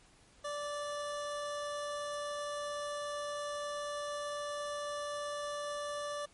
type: tone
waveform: 25% pulse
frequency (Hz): 584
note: D5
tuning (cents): -10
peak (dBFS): -33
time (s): 0.44-6.26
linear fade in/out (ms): 10
effects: pink hiss -63 dBFS RMS until 6.33 s + MP3 48 kbps